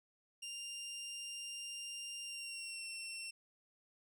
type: tone with pitch glide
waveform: 20% pulse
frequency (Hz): 2794 to 2710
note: F7 to E7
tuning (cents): 0 to +47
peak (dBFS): -38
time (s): 0.42-3.31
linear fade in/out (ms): 10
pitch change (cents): -53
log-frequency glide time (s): 2.23-2.85
effects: none